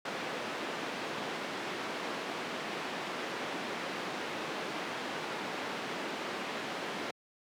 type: band-pass noise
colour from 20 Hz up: pink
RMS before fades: -38 dBFS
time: 0.05-7.11 s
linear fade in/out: 5 ms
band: 240 to 3300 Hz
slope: 12 dB/octave
effects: high-pass 150 Hz 12 dB/octave